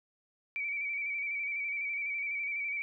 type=tone with vibrato; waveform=sine; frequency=2300 Hz; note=D7; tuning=37 cents flat; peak=-32 dBFS; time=0.56-2.82 s; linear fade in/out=0 ms; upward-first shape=square; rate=12 Hz; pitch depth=33 cents each way; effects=none